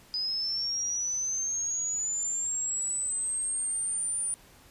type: linear sweep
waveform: sine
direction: up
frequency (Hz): 4965 to 9397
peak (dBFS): -28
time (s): 0.14-4.34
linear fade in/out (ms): 0
effects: pink hiss -56 dBFS RMS until 4.7 s + resampled to 32000 Hz